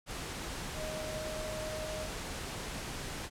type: tone in noise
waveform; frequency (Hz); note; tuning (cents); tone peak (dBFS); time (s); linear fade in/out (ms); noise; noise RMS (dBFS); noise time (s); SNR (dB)
sine; 622.3; D#5; 0; -39; 0.74-2.09; 50; pink; -40; 0.06-3.3; -2
effects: low-pass 10000 Hz 12 dB/octave